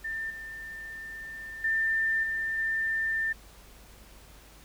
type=tone with level steps; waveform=sine; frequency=1792 Hz; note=A6; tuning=31 cents sharp; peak=-31 / -38 / -24 / -28 / -26 dBFS; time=0.04-3.33 s; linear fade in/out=10 ms; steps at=0.3 / 1.64 / 2.23 / 2.58 s; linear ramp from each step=5 ms; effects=added 50 Hz sine -53 dBFS peak until 4.64 s + pink hiss -54 dBFS RMS until 4.64 s